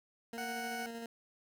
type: tone with tremolo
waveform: 20% pulse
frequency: 231.2 Hz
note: A#3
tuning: 14 cents flat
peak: -36 dBFS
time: 0.33-1.06 s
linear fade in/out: 2 ms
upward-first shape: square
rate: 13 Hz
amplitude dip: 25%
type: tone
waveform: 20% pulse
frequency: 740 Hz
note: F#5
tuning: in tune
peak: -34 dBFS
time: 0.38-0.86 s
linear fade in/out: 0 ms
effects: none